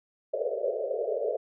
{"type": "band-pass noise", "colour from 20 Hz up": "pink", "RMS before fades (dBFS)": -30, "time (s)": [0.33, 1.37], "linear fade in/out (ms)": 10, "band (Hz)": [410, 640], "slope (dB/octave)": 96, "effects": []}